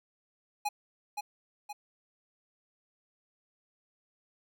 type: tone with echo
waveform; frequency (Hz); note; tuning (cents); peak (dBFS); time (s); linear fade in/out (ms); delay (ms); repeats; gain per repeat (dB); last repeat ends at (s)
square; 830.6; G#5; 0; -29; 0.65-0.69; 10; 520; 2; -5; 1.73
effects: none